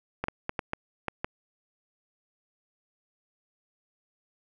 clicks, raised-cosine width 0.5 ms, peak -14 dBFS, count 7, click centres 0.24 / 0.284 / 0.494 / 0.592 / 0.734 / 1.083 / 1.245 s, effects none

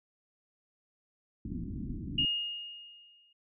white low-pass noise, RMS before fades -38 dBFS, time 1.45-2.25 s, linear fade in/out 2 ms, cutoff 290 Hz, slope 48 dB/octave
sine tone with exponential decay, 2849 Hz, F7, 34 cents sharp, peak -24 dBFS, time 2.18-3.33 s, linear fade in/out 5 ms, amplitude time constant 250 ms
effects none

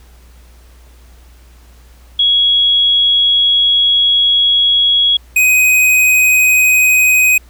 sine / square tone pair in turn, 3330 / 2508 Hz, G#7 / D#7, +4 / +13 cents, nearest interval perfect fourth, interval 491 cents, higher first, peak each -8 dBFS, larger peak neither, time 2.19-5.17 / 5.36-7.38 s, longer first, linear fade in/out 5 ms, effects added 60 Hz sine -39 dBFS peak until 7.49 s + pink hiss -49 dBFS RMS until 7.49 s

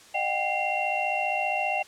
sine tone cluster, 612 / 731 / 786 / 2099 / 2742 Hz, D#5 / F#5 / G5 / C7 / F7, -29 / -21 / +4 / +5 / -32 cents, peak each -33 / -31 / -29 / -36 / -29 dBFS, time 0.14-1.83 s, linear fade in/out 10 ms, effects white hiss -51 dBFS RMS until 1.87 s + low-pass 8000 Hz 12 dB/octave

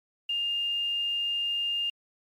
sine tone with quantisation, 2813 Hz, F7, 12 cents sharp, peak -26 dBFS, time 0.29-1.9 s, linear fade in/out 5 ms, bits 9, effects MP3 64 kbps

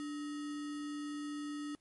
sine tone with sample-and-hold, 293.7 Hz, D4, in tune, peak -38 dBFS, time 0-1.75 s, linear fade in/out 0 ms, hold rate 1575 Hz, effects pink hiss -75 dBFS RMS until 1.8 s + MP3 48 kbps

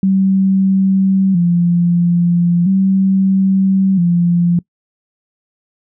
sine tone with vibrato, 182.4 Hz, F#3, 24 cents flat, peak -9 dBFS, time 0.03-4.59 s, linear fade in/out 2 ms, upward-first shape square, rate 0.38 Hz, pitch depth 89 cents each way, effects noise-tail reverb RT60 0.1 s tail -23 dB re dry

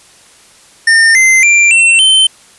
square tone with pitch steps, 1814 / 2072 / 2366 / 2702 / 3086 Hz, A#6 / C7 / D7 / E7 / G7, -48 / -17 / +12 / +42 / -28 cents, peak -5 dBFS, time 0.87-2.27 s, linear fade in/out 5 ms, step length 280 ms, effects white hiss -42 dBFS RMS until 2.58 s + resampled to 24000 Hz

